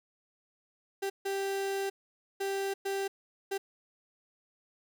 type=tone bursts at uneven times; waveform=35% pulse; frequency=392 Hz; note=G4; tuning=in tune; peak=-29 dBFS; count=5; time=1.02-1.1 / 1.25-1.9 / 2.4-2.74 / 2.85-3.08 / 3.51-3.58 s; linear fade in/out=10 ms; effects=none